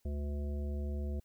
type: harmonic tone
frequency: 72.2 Hz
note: D2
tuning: 29 cents flat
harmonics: 1 / 3 / 5 / 7 / 9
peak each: -34 / -44 / -48 / -51 / -53 dBFS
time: 0.05-1.2 s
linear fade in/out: 5 ms
effects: white hiss -75 dBFS RMS until 1.24 s